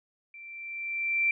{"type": "tone with level ramp", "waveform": "sine", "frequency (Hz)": 2349, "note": "D7", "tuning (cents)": 0, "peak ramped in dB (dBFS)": [-44, -21], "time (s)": [0.34, 1.31], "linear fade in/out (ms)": 2, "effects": []}